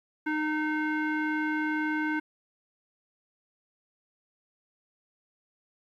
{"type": "tone with low-pass filter", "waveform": "square", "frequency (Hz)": 307, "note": "D#4", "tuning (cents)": -23, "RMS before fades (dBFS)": -29, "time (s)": [0.26, 2.2], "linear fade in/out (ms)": 10, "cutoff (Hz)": 1800, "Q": 9.3, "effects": ["11-bit"]}